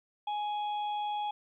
harmonic tone, 834 Hz, G#5, 7 cents sharp, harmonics 1 / 3 / 4, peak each -31 / -52 / -45 dBFS, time 0.27-1.31 s, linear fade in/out 5 ms, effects 12-bit

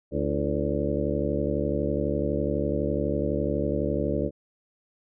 harmonic tone with a mistuned harmonic, 72 Hz, D2, 34 cents flat, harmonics 1 / 2 / 3 / 4 / 5 / 6 / 7 / 8, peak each -32 / -32 / -32 / -32 / -32 / -32 / -32 / -32 dBFS, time 0.11-4.31 s, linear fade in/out 50 ms, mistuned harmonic 5, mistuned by -110 cents, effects none

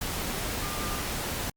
sine tone in noise, 1201 Hz, D6, 38 cents sharp, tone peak -39 dBFS, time 0.62-1.01 s, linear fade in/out 5 ms, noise pink, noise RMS -32 dBFS, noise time 0.01-1.5 s, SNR -10 dB, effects Opus 48 kbps

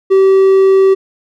triangle tone, 385.1 Hz, G4, 31 cents flat, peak -3 dBFS, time 0.1-0.95 s, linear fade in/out 20 ms, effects none

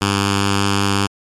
5% pulse tone with notch filter, 99.4 Hz, G2, 25 cents sharp, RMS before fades -17 dBFS, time 0.01-1.07 s, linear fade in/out 10 ms, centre 610 Hz, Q 0.75, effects low-pass 9000 Hz 12 dB/octave + MP3 64 kbps

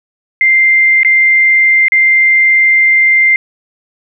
sine tone with dropouts, 2093 Hz, C7, in tune, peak -5 dBFS, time 0.41-3.36 s, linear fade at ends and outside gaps 1 ms, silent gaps 1.032-1.048 / 1.883-1.92 s, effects none

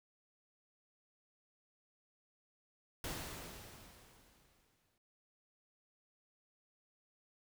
pink noise with exponential decay, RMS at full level -41 dBFS, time 3.04-4.98 s, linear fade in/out 2 ms, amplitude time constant 420 ms, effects none

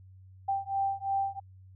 sine beating tone pair, 784 / 786.9 Hz, G5 / G5, 0 / +6 cents, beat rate 2.9 Hz, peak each -31 dBFS, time 0.48-1.4 s, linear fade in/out 10 ms, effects added 94 Hz sine -50 dBFS peak until 1.75 s

